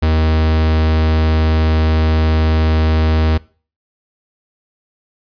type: tone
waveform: 45% pulse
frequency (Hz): 79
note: D#2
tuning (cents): +27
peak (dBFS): -11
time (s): 0.02-3.38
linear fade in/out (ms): 10
effects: noise-tail reverb RT60 0.4 s tail -22 dB re dry + resampled to 11025 Hz